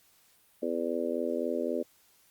harmonic tone, 83.8 Hz, E2, 29 cents sharp, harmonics 3 / 4 / 5 / 6 / 7, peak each -35 / -35 / -35 / -35 / -35 dBFS, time 0.62-1.83 s, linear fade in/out 10 ms, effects white hiss -64 dBFS RMS until 2.3 s + Opus 48 kbps

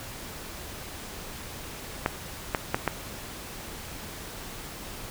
clicks, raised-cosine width 0.5 ms, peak -8 dBFS, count 4, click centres 2.061 / 2.548 / 2.745 / 2.877 s, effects pink hiss -40 dBFS RMS until 5.1 s

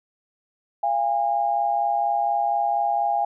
sine tone pair together, 689.8 / 814 Hz, F5 / G#5, -22 / -35 cents, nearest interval minor third, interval 287 cents, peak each -24 / -21 dBFS, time 0.83-3.25 s, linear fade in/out 5 ms, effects none

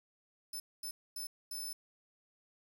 15% pulse tone bursts at uneven times, 5274 Hz, E8, in tune, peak -34 dBFS, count 4, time 0.53-0.6 / 0.83-0.91 / 1.16-1.27 / 1.51-1.73 s, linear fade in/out 5 ms, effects 10-bit

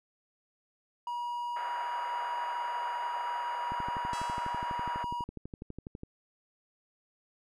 triangle tone, 960 Hz, B5, 49 cents flat, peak -31 dBFS, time 1.07-5.24 s, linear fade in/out 2 ms
white band-pass noise, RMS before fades -41 dBFS, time 1.56-5.04 s, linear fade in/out 5 ms, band 650 to 1500 Hz, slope 24 dB/octave
click train, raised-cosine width 3 ms, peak -28 dBFS, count 29, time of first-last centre 3.72-6.034 s, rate 12.1 Hz
5% pulse tone with exponential decay, 659.3 Hz, E5, in tune, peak -29 dBFS, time 4.13-4.96 s, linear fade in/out 2 ms, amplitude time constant 180 ms
effects resampled to 32000 Hz

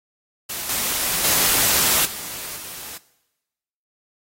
white noise with level steps, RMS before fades -28 / -22 / -18 / -32 / -35 dBFS, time 0.49-2.98 s, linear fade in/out 10 ms, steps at 0.69 / 1.24 / 2.05 / 2.56 s, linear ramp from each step 5 ms, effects noise-tail reverb RT60 1.0 s tail -19 dB re dry + AAC 48 kbps

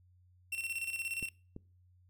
45% pulse tone with tremolo, 2712 Hz, E7, 49 cents sharp, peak -34 dBFS, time 0.52-1.29 s, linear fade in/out 5 ms, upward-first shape square, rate 17 Hz, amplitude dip 60%
clicks, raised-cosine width 3 ms, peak -31 dBFS, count 2, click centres 1.227 / 1.564 s
effects noise-tail reverb RT60 0.4 s tail -23 dB re dry + added 90 Hz sine -62 dBFS peak until 2.09 s

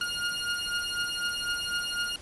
20% pulse beating tone pair, 1421 / 1425 Hz, F6 / F6, +30 / +34 cents, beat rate 4 Hz, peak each -27 / -27 dBFS, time 0.01-2.16 s, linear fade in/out 2 ms, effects pink hiss -48 dBFS RMS until 2.21 s + resampled to 24000 Hz

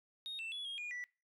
sine tone with pitch steps, 3722 / 2672 / 3397 / 3256 / 2436 / 1962 Hz, A#7 / E7 / G#7 / G#7 / D#7 / B6, -3 / +23 / +38 / -35 / -37 / -12 cents, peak -38 dBFS, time 0.26-1.04 s, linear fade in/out 0 ms, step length 130 ms, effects noise-tail reverb RT60 0.3 s tail -22 dB re dry + tanh soft clip ceiling -39 dBFS

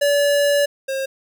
square tone pair in turn, 574 / 536.5 Hz, D5 / C5, -40 / +43 cents, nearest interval minor second, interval 117 cents, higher first, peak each -15 / -22 dBFS, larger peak first, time 0.01-0.66 / 0.88-1.06 s, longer first, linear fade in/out 10 ms, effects none

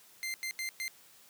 sawtooth tone bursts at uneven times, 2086 Hz, C7, 6 cents flat, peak -31 dBFS, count 4, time 0.23-0.34 / 0.43-0.51 / 0.59-0.69 / 0.8-0.88 s, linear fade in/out 0 ms, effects white hiss -59 dBFS RMS until 1.29 s + high-pass 100 Hz 12 dB/octave

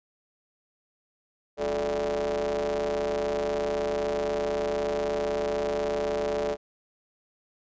40% pulse ring-modulated tone, 76.1 Hz, D#2, 38 cents flat, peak -22 dBFS, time 1.57-6.57 s, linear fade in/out 50 ms, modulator 509 Hz, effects resampled to 16000 Hz

